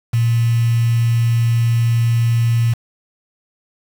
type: tone with quantisation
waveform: sine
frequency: 116.54 Hz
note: A#2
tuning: in tune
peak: -12 dBFS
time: 0.13-2.74 s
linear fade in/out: 10 ms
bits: 5
effects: none